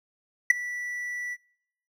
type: tone with ADSR envelope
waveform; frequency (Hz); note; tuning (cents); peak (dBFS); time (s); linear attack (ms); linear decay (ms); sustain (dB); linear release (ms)
triangle; 1960; B6; -14; -8; 0.5-1.37; 5; 10; -21; 43
effects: noise-tail reverb RT60 0.7 s tail -23 dB re dry